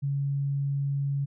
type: tone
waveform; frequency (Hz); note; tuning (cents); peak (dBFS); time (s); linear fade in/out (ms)
sine; 140; C#3; +18; -25; 0.02-1.26; 20
effects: none